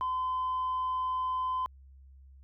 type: tone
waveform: sine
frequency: 1023 Hz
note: C6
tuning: 39 cents flat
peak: -27 dBFS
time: 0.01-1.66 s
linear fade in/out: 0 ms
effects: tanh soft clip ceiling -26 dBFS + added 67 Hz sine -51 dBFS peak until 2.43 s